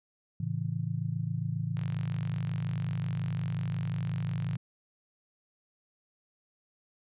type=chord; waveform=sine; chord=A major; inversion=none; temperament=equal with one note detuned; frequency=110 / 137.48 / 164.81 Hz; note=A2 / C#3 / E3; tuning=0 / -14 / 0 cents; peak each=-34 dBFS; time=0.4-4.57 s; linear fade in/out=5 ms
type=click train; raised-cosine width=0.3 ms; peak=-29 dBFS; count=128; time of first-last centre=1.77-4.555 s; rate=45.6 Hz
effects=resampled to 8000 Hz